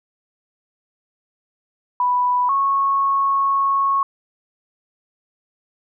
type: tone pair in turn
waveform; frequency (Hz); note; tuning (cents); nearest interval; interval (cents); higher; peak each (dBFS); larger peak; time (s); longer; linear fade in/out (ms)
sine; 987.8 / 1100.2; B5 / C#6; 0 / -13; major second; 187; second; -15; neither; 2-2.49 / 2.49-4.03; second; 2
effects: none